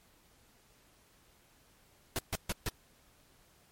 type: noise bursts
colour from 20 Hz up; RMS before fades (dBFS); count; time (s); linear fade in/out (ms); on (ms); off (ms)
pink; -33; 4; 2.16-2.688; 0; 27; 140
effects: pink hiss -65 dBFS RMS until 3.71 s + MP3 64 kbps